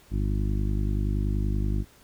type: harmonic tone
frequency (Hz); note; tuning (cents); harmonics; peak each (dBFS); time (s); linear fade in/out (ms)
50.5; G#1; -48; 1 / 2 / 3 / 4 / 5 / 6 / 7; -25 / -29 / -36 / -34 / -40 / -38 / -41; 0.1-1.85; 50
effects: pink hiss -56 dBFS RMS until 2.03 s